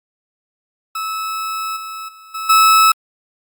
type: tone with level steps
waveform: 40% pulse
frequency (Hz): 1300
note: E6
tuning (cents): -24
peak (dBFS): -20 / -26 / -38 / -22 / -7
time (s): 0.95-2.92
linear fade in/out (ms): 5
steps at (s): 1.76 / 2.08 / 2.34 / 2.49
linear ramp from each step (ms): 10
effects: Opus 48 kbps